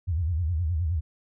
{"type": "tone with vibrato", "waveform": "sine", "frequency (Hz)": 83, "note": "E2", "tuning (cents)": 12, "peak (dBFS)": -23, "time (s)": [0.07, 1.01], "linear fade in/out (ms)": 20, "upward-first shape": "sine", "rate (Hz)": 9.6, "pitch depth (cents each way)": 180, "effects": []}